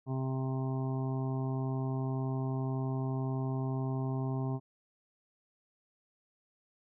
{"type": "harmonic tone", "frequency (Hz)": 131.7, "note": "C3", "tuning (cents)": 12, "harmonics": [1, 2, 3, 5, 6, 7, 8], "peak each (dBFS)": [-32, -38, -42, -46, -48, -49, -50], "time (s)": [0.06, 4.6], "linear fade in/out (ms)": 50, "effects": []}